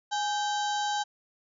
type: harmonic tone with a mistuned harmonic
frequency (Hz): 779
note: G5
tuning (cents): -11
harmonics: 1 / 2 / 4 / 5 / 6 / 7 / 8 / 9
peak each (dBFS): -28 / -36 / -38 / -39 / -44 / -46 / -43 / -44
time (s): 0.11-1.04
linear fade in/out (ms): 20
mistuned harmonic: 1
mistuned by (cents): +110
effects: none